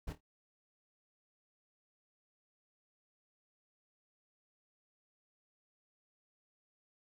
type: noise with echo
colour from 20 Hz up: brown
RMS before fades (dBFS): -39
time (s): 0.07-0.13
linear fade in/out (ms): 10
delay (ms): 26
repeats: 3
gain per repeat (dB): -11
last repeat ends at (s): 0.208
effects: none